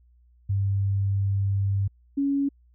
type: tone pair in turn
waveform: sine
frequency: 98.7 / 279.2 Hz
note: G2 / C#4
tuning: +12 / +13 cents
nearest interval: octave + tritone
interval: 1801 cents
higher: second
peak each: -21 dBFS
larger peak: neither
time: 0.49-1.88 / 2.17-2.49 s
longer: first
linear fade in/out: 10 ms
effects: added 60 Hz sine -55 dBFS peak until 2.74 s